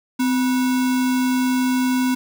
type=tone with sample-and-hold; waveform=sine; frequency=255.9 Hz; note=C4; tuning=38 cents flat; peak=-16 dBFS; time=0.19-2.15 s; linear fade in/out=10 ms; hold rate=1225 Hz; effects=none